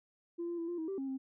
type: tone with pitch steps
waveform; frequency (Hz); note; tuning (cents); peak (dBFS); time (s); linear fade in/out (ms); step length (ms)
sine; 341.9 / 344.1 / 334.1 / 348 / 320 / 388.5 / 269.8 / 265.3; F4 / F4 / E4 / F4 / D#4 / G4 / C#4 / C4; -37 / -26 / +23 / -6 / +49 / -16 / -47 / +24; -34; 0.38-1.18; 20; 100
effects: tanh soft clip ceiling -32 dBFS